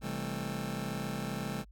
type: chord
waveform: sawtooth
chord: A minor seventh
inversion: first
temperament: just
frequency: 132 / 165 / 198 / 220 Hz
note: C3 / E3 / G3 / A3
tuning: +16 / +2 / +18 / 0 cents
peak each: -36 / -37 / -35 / -36 dBFS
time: 0.01-1.65 s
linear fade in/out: 50 ms
effects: added 50 Hz sine -52 dBFS peak until 1.71 s